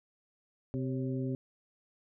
harmonic tone with a mistuned harmonic, 130 Hz, C3, 11 cents flat, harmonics 1 / 2 / 3 / 4, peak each -34 / -35 / -40 / -46 dBFS, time 0.74-1.35 s, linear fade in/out 0 ms, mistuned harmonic 4, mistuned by +93 cents, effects none

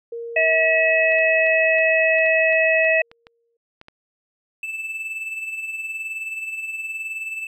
sine tone with exponential decay, 466.2 Hz, A#4, in tune, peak -27 dBFS, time 0.12-3.57 s, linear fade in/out 5 ms, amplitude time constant 750 ms
harmonic tone, 644 Hz, E5, 41 cents flat, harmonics 1 / 3 / 4, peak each -18 / -20 / -19 dBFS, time 0.36-3.02 s, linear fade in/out 5 ms
clicks, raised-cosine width 0.3 ms, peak -26 dBFS, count 12, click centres 1.121 / 1.186 / 1.466 / 1.785 / 2.185 / 2.262 / 2.527 / 2.846 / 3.115 / 3.269 / 3.814 / 3.884 s
triangle tone with tremolo, 2637 Hz, E7, in tune, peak -23 dBFS, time 4.63-7.47 s, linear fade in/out 2 ms, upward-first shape sine, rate 19 Hz, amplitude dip 50%
effects none

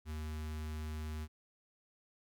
square tone with notch filter, 77.3 Hz, D#2, 11 cents flat, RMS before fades -41 dBFS, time 0.05-1.28 s, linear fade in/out 50 ms, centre 580 Hz, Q 1.4, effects none

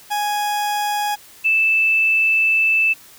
40% pulse / sine tone pair in turn, 830.6 / 2637 Hz, G#5 / E7, 0 / 0 cents, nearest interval octave + minor sixth, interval 2000 cents, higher second, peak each -18 / -13 dBFS, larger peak second, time 0.1-1.16 / 1.44-2.94 s, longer second, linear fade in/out 20 ms, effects white hiss -45 dBFS RMS until 3.18 s

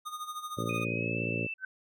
square tone with tremolo, 1230 Hz, D#6, 20 cents flat, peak -35 dBFS, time 0.05-0.85 s, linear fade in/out 20 ms, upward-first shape sine, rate 13 Hz, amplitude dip 70%
harmonic tone, 57 Hz, A#1, 38 cents flat, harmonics 2 / 3 / 4 / 5 / 6 / 7 / 8 / 9 / 10, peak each -36 / -38 / -39 / -40 / -41 / -41 / -42 / -43 / -43 dBFS, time 0.57-1.47 s, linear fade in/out 10 ms
sine tone with pitch glide, 2489 to 2652 Hz, D#7 to E7, 0 to +10 cents, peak -34 dBFS, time 0.69-1.54 s, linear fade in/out 5 ms, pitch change +110 cents, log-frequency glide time 0.87-1.19 s
sine tone with exponential growth, 1530 Hz, G6, 42 cents flat, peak -30 dBFS, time 1.58-1.65 s, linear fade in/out 5 ms, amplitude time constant 15 ms
effects none

